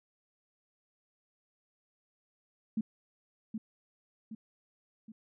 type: tone with echo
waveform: sine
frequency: 220 Hz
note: A3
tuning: in tune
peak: -28 dBFS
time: 2.77-2.81 s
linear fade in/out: 5 ms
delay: 770 ms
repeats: 3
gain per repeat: -6 dB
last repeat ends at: 5.12 s
effects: none